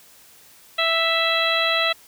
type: harmonic tone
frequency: 659.3 Hz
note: E5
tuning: in tune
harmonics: 1 / 2 / 3 / 4 / 5 / 6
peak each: -25 / -25 / -25 / -25 / -25 / -25 dBFS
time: 0.78-1.93 s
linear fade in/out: 10 ms
effects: white hiss -50 dBFS RMS until 2.07 s